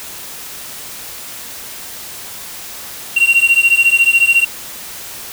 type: beating tone pair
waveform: triangle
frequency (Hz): 2744 / 2758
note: F7 / F7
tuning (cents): -31 / -22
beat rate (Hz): 14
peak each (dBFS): -10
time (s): 3.16-4.45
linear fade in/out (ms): 10
effects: white hiss -30 dBFS RMS until 5.32 s